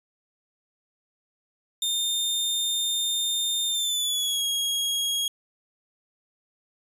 sawtooth tone with pitch glide, 3630 to 3290 Hz, A#7 to G#7, -47 to -17 cents, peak -21 dBFS, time 1.82-5.28 s, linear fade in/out 2 ms, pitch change -170 cents, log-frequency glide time 3.67-4.45 s, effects resampled to 32000 Hz

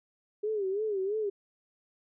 sine tone with vibrato, 406.3 Hz, G#4, 38 cents flat, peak -28 dBFS, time 0.43-1.3 s, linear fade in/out 10 ms, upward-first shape sine, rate 3 Hz, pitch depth 130 cents each way, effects none

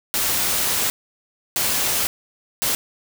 white noise bursts at uneven times, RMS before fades -21 dBFS, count 3, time 0.14-0.9 / 1.56-2.07 / 2.62-2.75 s, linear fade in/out 0 ms, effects none

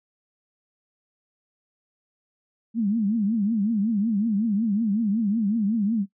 sine tone with vibrato, 214 Hz, A3, 48 cents flat, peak -20 dBFS, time 2.74-6.06 s, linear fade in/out 50 ms, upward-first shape triangle, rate 5.4 Hz, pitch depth 190 cents each way, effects noise-tail reverb RT60 0.1 s tail -18 dB re dry

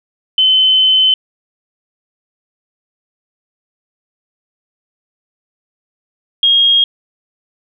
sine tone pair in turn, 3054 / 3258 Hz, G7 / G#7, -46 / -34 cents, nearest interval minor second, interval 112 cents, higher second, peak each -7 dBFS, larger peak neither, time 0.38-1.14 / 6.43-6.84 s, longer first, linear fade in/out 2 ms, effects none

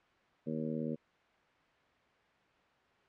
harmonic tone, 78.4 Hz, D#2, 14 cents sharp, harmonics 2 / 3 / 4 / 5 / 6 / 7, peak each -41 / -37 / -43 / -46 / -43 / -45 dBFS, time 0.46-0.96 s, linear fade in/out 20 ms, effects white hiss -67 dBFS RMS until 3.08 s + low-pass 2000 Hz 12 dB/octave

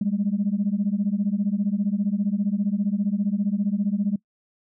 sine beating tone pair, 196 / 211 Hz, G3 / G#3, 0 / +28 cents, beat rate 15 Hz, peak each -23 dBFS, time 0.01-4.16 s, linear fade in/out 5 ms, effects noise-tail reverb RT60 0.1 s tail -23 dB re dry + tanh soft clip ceiling -14 dBFS

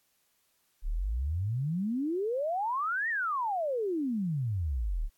sine exponential two-way sweep, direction up then down, 32.55 to 1911 to 32.55 Hz, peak -28 dBFS, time 0.82-5.1 s, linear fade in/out 50 ms, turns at 3.09 s, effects white hiss -72 dBFS RMS until 5.17 s + AAC 64 kbps

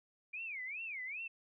sine tone with vibrato, 2329 Hz, D7, 15 cents flat, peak -40 dBFS, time 0.33-1.28 s, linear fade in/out 10 ms, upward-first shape sine, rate 2.5 Hz, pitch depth 270 cents each way, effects none

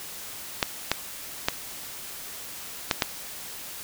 clicks, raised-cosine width 0.2 ms, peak -3 dBFS, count 5, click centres 0.628 / 0.916 / 1.485 / 2.912 / 3.022 s, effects white hiss -39 dBFS RMS until 3.83 s

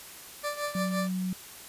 20% pulse tone with tremolo, 587.3 Hz, D5, in tune, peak -23 dBFS, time 0.43-1.09 s, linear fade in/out 20 ms, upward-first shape triangle, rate 5.8 Hz, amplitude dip 80%
sine tone, 185 Hz, F#3, in tune, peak -28 dBFS, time 0.75-1.33 s, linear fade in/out 2 ms
effects white hiss -46 dBFS RMS until 1.68 s + resampled to 32000 Hz

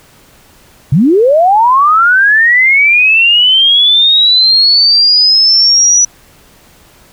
sine linear sweep, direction up, 120 to 5920 Hz, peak -4 dBFS, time 0.92-6.05 s, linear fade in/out 5 ms, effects pink hiss -43 dBFS RMS until 7.12 s

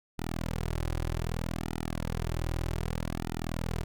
sawtooth tone with flanger, 40.92 Hz, E1, 12 cents flat, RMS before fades -33 dBFS, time 0.18-3.84 s, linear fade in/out 10 ms, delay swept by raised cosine 1.8 to 4.5 ms, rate 0.64 Hz, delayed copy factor -0.95, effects none

